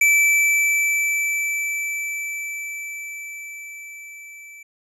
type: tone with level ramp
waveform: square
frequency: 2319 Hz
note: D7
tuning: 22 cents flat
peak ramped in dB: -13 to -40 dBFS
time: 0.01-4.63 s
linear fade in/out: 5 ms
effects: low-pass 12000 Hz 12 dB/octave